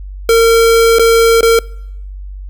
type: tone with dropouts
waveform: square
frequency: 457.7 Hz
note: A#4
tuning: 32 cents flat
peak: -6 dBFS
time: 0.29-1.59 s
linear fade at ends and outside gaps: 2 ms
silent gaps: 0.986-0.994 / 1.409-1.429 s
effects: noise-tail reverb RT60 0.8 s tail -25 dB re dry + added 48 Hz sine -24 dBFS peak until 2.49 s